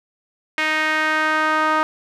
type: tone with band-pass filter sweep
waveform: sawtooth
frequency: 311.1 Hz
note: D#4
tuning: in tune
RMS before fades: -19 dBFS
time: 0.58-1.83 s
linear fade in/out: 0 ms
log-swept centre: 2100 to 1200 Hz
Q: 2.5
effects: none